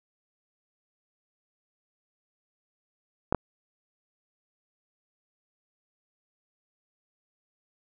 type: clicks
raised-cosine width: 1 ms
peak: -9 dBFS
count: 2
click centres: 3.325 / 3.347 s
effects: none